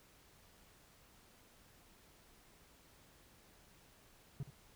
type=tone with echo; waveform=triangle; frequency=138.59 Hz; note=C#3; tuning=in tune; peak=-36 dBFS; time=4.4-4.43 s; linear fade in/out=2 ms; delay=73 ms; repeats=1; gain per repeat=-13 dB; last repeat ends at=4.503 s; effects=pink hiss -65 dBFS RMS until 4.75 s